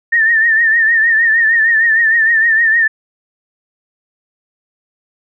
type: tone with vibrato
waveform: sine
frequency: 1812 Hz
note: A#6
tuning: 50 cents flat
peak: -8 dBFS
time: 0.12-2.88 s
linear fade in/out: 10 ms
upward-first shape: triangle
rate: 6.5 Hz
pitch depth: 79 cents each way
effects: none